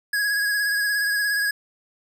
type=tone with vibrato; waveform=square; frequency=1661.2 Hz; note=G#6; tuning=in tune; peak=-21 dBFS; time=0.13-1.51 s; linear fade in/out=5 ms; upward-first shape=sine; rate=17 Hz; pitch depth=31 cents each way; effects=none